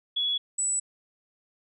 sine tone pair in turn, 3378 / 7905 Hz, G#7 / B8, +29 / +1 cents, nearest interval octave + minor third, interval 1472 cents, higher second, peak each -24 dBFS, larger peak neither, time 0.16-0.38 / 0.58-0.8 s, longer neither, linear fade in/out 10 ms, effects none

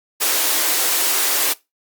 white high-pass noise, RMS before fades -18 dBFS, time 0.2-1.54 s, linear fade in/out 20 ms, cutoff 270 Hz, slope 96 dB/octave, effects noise-tail reverb RT60 0.2 s tail -20 dB re dry + Opus 48 kbps

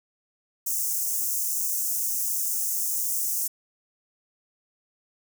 white high-pass noise, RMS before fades -27 dBFS, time 0.66-3.48 s, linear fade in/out 10 ms, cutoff 5900 Hz, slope 48 dB/octave, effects none

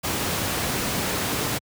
pink noise, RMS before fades -25 dBFS, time 0.03-1.59 s, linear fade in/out 20 ms, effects high-pass 80 Hz 12 dB/octave

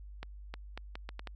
accelerating click train, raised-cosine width 0.3 ms, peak -25 dBFS, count 7, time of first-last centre 0.23-1.273 s, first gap 310 ms, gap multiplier 0.76, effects added 50 Hz sine -45 dBFS peak until 1.35 s

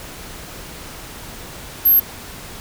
sine tone, 12544 Hz, G9, in tune, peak -9 dBFS, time 1.85-2 s, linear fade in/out 10 ms, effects pink hiss -35 dBFS RMS until 2.6 s

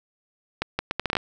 accelerating click train, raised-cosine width 0.3 ms, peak -8 dBFS, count 9, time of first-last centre 0.62-1.168 s, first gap 170 ms, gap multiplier 0.71, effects none

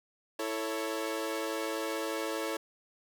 sawtooth chord, A major, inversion second, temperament equal with one note detuned, 329.6 / 442.8 / 554.4 Hz, E4 / A4 / C#5, 0 / +11 / 0 cents, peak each -33 dBFS, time 0.39-2.57 s, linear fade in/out 5 ms, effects none

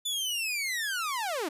sawtooth linear sweep, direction down, 3520 to 274.7 Hz, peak -26 dBFS, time 0.05-1.49 s, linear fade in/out 10 ms, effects resampled to 32000 Hz

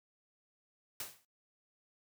white noise with exponential decay, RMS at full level -38 dBFS, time 1-1.25 s, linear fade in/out 2 ms, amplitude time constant 54 ms, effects noise-tail reverb RT60 0.1 s tail -19 dB re dry + high-pass 60 Hz 12 dB/octave

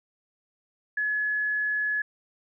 sine tone, 1700 Hz, G#6, 40 cents sharp, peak -24 dBFS, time 0.97-2.02 s, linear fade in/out 5 ms, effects none

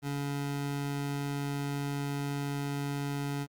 25% pulse tone, 141.8 Hz, C#3, 40 cents sharp, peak -28 dBFS, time 0.02-3.47 s, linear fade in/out 50 ms, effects Opus 48 kbps

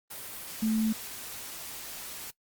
sine tone in noise, 220 Hz, A3, in tune, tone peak -24 dBFS, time 0.62-0.93 s, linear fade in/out 10 ms, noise white, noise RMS -41 dBFS, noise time 0.1-2.31 s, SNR +14 dB, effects noise-tail reverb RT60 0.1 s tail -21 dB re dry + Opus 32 kbps

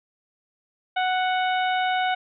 harmonic tone, 740 Hz, F#5, in tune, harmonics 1 / 2 / 3 / 4 / 5, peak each -22 / -28 / -32 / -34 / -36 dBFS, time 0.96-2.15 s, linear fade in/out 10 ms, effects none

